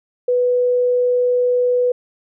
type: tone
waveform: sine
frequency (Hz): 493.9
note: B4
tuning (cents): 0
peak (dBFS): -13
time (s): 0.28-1.92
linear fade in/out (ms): 5
effects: none